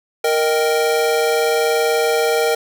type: chord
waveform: square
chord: Eb major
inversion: second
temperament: equal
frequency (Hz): 466.2 / 622.3 / 784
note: Bb4 / Eb5 / G5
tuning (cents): 0 / 0 / 0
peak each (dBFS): -17 / -22 / -23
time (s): 0.24-2.55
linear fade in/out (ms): 5
effects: none